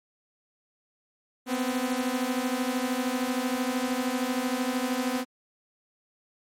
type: beating tone pair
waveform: sawtooth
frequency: 246.9 / 259.9 Hz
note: B3 / C4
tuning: 0 / -11 cents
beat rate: 13 Hz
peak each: -25 dBFS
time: 1.46-5.25 s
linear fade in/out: 50 ms
effects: MP3 64 kbps